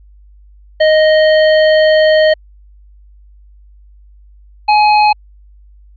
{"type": "tone pair in turn", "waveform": "square", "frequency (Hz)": [622.3, 842.5], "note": ["D#5", "G#5"], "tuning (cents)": [0, 25], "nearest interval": "perfect fourth", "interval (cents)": 525, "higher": "second", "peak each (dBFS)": [-7, -7], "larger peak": "neither", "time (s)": [[0.8, 2.34], [4.68, 5.13]], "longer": "first", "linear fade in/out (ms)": 10, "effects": ["added 50 Hz sine -39 dBFS peak until 5.96 s", "resampled to 11025 Hz"]}